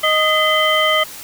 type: harmonic tone with a mistuned harmonic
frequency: 622 Hz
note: D#5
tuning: 1 cent flat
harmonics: 1 / 2 / 3 / 5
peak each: -18 / -18 / -18 / -18 dBFS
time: 0.03-1.04 s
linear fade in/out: 10 ms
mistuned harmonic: 3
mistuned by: +150 cents
effects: white hiss -34 dBFS RMS until 1.23 s